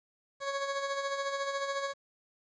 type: tone with tremolo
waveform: 20% pulse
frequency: 554.4 Hz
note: C#5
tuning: in tune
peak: -25 dBFS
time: 0.4-1.94 s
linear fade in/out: 50 ms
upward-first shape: sine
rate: 14 Hz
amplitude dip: 50%
effects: resampled to 16000 Hz + 10-bit